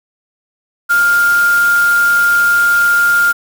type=tone in noise; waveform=sine; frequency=1405 Hz; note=F6; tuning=10 cents sharp; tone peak=-8 dBFS; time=0.89-3.33 s; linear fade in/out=20 ms; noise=white; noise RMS=-25 dBFS; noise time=0.89-3.33 s; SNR=+14 dB; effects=none